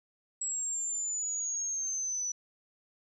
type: exponential sweep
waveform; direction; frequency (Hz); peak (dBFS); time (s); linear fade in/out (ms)
sine; down; 7750 to 5920; -31; 0.41-2.32; 5
effects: none